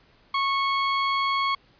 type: tone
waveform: sawtooth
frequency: 1100 Hz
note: C#6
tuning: 14 cents flat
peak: -18 dBFS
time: 0.34-1.55 s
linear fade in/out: 5 ms
effects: pink hiss -59 dBFS RMS until 1.79 s + resampled to 11025 Hz